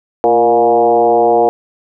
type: tone with frequency modulation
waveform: sine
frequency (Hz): 590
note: D5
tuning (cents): +8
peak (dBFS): -7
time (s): 0.24-1.49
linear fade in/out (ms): 0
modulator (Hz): 121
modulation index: 1.9
effects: none